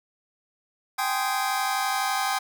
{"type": "chord", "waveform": "sawtooth", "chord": "Ab major seventh", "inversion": "third", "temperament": "just", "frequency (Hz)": [778.7, 830.6, 1038.3, 1245.9], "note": ["G5", "Ab5", "C6", "Eb6"], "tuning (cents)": [-12, 0, -14, 2], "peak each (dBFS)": [-23, -27, -27, -27], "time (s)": [0.98, 2.39], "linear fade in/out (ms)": 10, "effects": []}